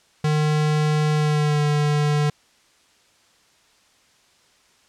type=tone with pitch glide; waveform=square; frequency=152 to 148.27 Hz; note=D#3 to D3; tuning=-40 to +17 cents; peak=-18 dBFS; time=0.24-2.3 s; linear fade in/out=5 ms; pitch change=-43 cents; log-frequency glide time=1.14-1.63 s; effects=white hiss -58 dBFS RMS until 4.88 s + low-pass 7000 Hz 12 dB/octave